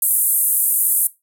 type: band-pass noise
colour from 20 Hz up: white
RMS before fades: -17 dBFS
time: 0.02-1.07 s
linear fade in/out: 2 ms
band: 8900 to 14000 Hz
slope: 48 dB/octave
effects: noise-tail reverb RT60 0.2 s tail -17 dB re dry